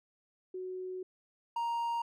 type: tone pair in turn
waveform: sine / triangle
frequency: 370 / 934.9 Hz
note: F#4 / A#5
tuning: 0 / +5 cents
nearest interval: octave + major third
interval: 1605 cents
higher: second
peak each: -37 / -29 dBFS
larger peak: second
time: 0.54-1.03 / 1.56-2.02 s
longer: first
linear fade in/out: 5 ms
effects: none